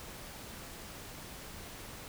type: silence
effects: pink hiss -47 dBFS RMS until 2.08 s